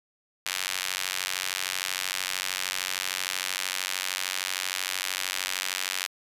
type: tone with high-pass filter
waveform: sawtooth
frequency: 93.1 Hz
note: F#2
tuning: 11 cents sharp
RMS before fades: -31 dBFS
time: 0.46-6.07 s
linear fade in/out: 0 ms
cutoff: 2300 Hz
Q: 0.83
effects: resampled to 32000 Hz